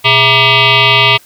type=tone with frequency modulation; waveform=sine; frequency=123 Hz; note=B2; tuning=7 cents flat; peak=-5 dBFS; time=0.04-1.18 s; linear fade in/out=20 ms; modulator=535 Hz; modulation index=6.4; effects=white hiss -43 dBFS RMS until 1.25 s